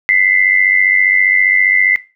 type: tone pair together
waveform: sine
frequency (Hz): 1998 / 2093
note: B6 / C7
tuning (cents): +20 / 0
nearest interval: minor second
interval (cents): 80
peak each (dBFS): -11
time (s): 0.09-1.96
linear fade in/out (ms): 0
effects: noise-tail reverb RT60 0.3 s tail -18 dB re dry